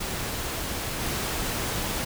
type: noise with level steps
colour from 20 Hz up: pink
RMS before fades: -31 / -29 dBFS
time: 0-2.05 s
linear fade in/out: 10 ms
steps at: 1 s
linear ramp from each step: 10 ms
effects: none